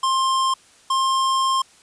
square tone pair in turn, 1057 / 1061 Hz, C6 / C6, +17 / +24 cents, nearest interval unison, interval 7 cents, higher second, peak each -18 dBFS, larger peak neither, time 0.03-0.54 / 0.9-1.62 s, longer second, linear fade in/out 5 ms, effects white hiss -52 dBFS RMS until 1.82 s + resampled to 22050 Hz

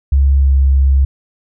sine tone with pitch glide, 68.7 to 67.75 Hz, C#2 to C#2, -15 to -39 cents, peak -7 dBFS, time 0.12-1.05 s, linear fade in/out 5 ms, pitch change -24 cents, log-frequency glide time 0.39-0.53 s, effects none

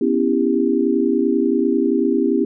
sine chord, C# half-diminished seventh, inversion third, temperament equal with one note detuned, 246.9 / 277.2 / 329.6 / 397.2 Hz, B3 / C#4 / E4 / G4, 0 / 0 / 0 / +23 cents, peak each -20 dBFS, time 0.01-2.45 s, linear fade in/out 5 ms, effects none

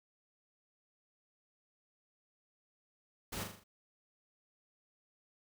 pink noise with echo, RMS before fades -41 dBFS, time 3.32-3.44 s, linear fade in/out 10 ms, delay 40 ms, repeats 5, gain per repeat -5 dB, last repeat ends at 3.64 s, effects none

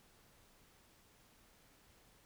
silence, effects pink hiss -67 dBFS RMS until 2.25 s

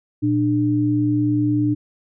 sine tone pair together, 118.4 / 298.3 Hz, A#2 / D4, +27 / +27 cents, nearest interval octave + major third, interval 1600 cents, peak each -21 / -17 dBFS, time 0.22-1.75 s, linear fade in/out 20 ms, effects none

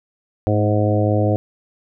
harmonic tone with a mistuned harmonic, 104.9 Hz, G#2, 18 cents sharp, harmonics 1 / 2 / 3 / 4 / 5 / 6 / 7, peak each -17 / -25 / -22 / -26 / -22 / -25 / -27 dBFS, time 0.47-1.36 s, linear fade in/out 0 ms, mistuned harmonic 2, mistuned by +26 cents, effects none

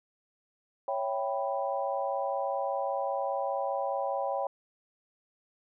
sine chord, C# half-diminished seventh, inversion none, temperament equal, 554.4 / 659.3 / 784 / 987.8 Hz, C#5 / E5 / G5 / B5, 0 / 0 / 0 / 0 cents, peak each -32 / -37 / -33 / -37 dBFS, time 0.88-4.47 s, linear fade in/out 2 ms, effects none

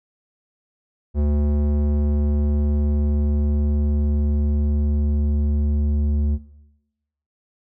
square tone with low-pass filter sweep, 73.42 Hz, D2, in tune, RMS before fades -19 dBFS, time 1.14-6.39 s, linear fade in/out 50 ms, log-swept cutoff 470 to 210 Hz, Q 0.7, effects noise-tail reverb RT60 1.0 s tail -20 dB re dry

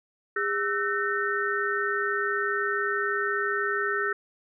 sine tone cluster, 406.4 / 1323 / 1518 / 1826 Hz, G#4 / E6 / F#6 / A#6, -38 / +6 / +44 / -36 cents, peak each -30 dBFS, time 0.36-4.13 s, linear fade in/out 5 ms, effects none

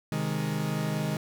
40% pulse chord, Ab major, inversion first, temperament equal, 130.81 / 155.56 / 207.7 Hz, C3 / Eb3 / Ab3, 0 / 0 / 0 cents, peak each -34 / -29 / -32 dBFS, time 0.12-1.17 s, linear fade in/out 2 ms, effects none

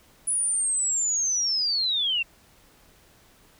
sine linear sweep, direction down, 10000 to 2662 Hz, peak -22 dBFS, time 0.27-2.23 s, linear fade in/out 10 ms, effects pink hiss -57 dBFS RMS until 3.59 s

